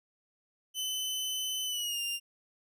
sawtooth tone with pitch glide, 3033 to 2797 Hz, F#7 to F7, +42 to +2 cents, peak -29 dBFS, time 0.74-2.2 s, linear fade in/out 50 ms, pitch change -140 cents, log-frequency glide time 1.65-2.01 s, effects none

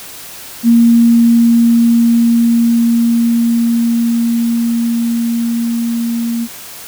sine tone with level ramp, 233.1 Hz, A#3, in tune, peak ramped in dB -4 to -14 dBFS, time 0.63-6.48 s, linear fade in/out 50 ms, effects white hiss -31 dBFS RMS until 6.87 s

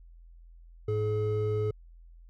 triangle tone pair together, 106.5 / 426 Hz, G#2 / G#4, +44 / +44 cents, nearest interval 2 octaves, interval 2400 cents, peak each -27 dBFS, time 0.88-1.71 s, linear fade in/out 5 ms, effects added 42 Hz sine -49 dBFS peak until 2.29 s

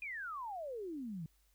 sine exponential sweep, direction down, 2488 to 151.1 Hz, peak -40 dBFS, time 0.02-1.26 s, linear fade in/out 2 ms, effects added 50 Hz sine -70 dBFS peak until 1.54 s + white hiss -75 dBFS RMS until 1.54 s

